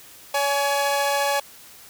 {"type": "tone pair together", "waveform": "sawtooth", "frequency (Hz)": [565.4, 841], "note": ["C#5", "G#5"], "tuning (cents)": [34, 22], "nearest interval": "perfect fifth", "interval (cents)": 688, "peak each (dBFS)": -19, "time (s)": [0.34, 1.4], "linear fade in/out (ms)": 5, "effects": ["white hiss -46 dBFS RMS until 1.89 s"]}